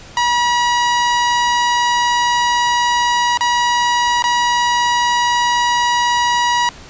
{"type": "tone with dropouts", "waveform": "sawtooth", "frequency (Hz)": 964, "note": "B5", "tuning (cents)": -42, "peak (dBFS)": -9, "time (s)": [0.17, 6.69], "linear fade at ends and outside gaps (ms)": 1, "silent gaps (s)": [[3.374, 3.408], [4.223, 4.24]], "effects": ["pink hiss -38 dBFS RMS until 6.89 s", "resampled to 16000 Hz"]}